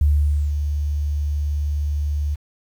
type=tone with ADSR envelope; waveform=sine; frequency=73.42 Hz; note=D2; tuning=in tune; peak=-12 dBFS; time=0.01-2.36 s; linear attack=4 ms; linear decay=500 ms; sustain=-7 dB; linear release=23 ms; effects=8-bit